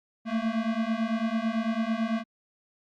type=beating tone pair; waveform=square; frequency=220 / 229 Hz; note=A3 / A#3; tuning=0 / -31 cents; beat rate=9 Hz; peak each=-30 / -29 dBFS; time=0.25-2.24 s; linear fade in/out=50 ms; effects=low-pass 3000 Hz 12 dB/octave + Opus 48 kbps